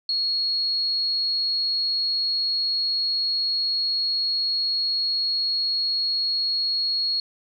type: tone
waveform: sine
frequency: 4316 Hz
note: C#8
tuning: 47 cents flat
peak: -21 dBFS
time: 0.09-7.2 s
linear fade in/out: 2 ms
effects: none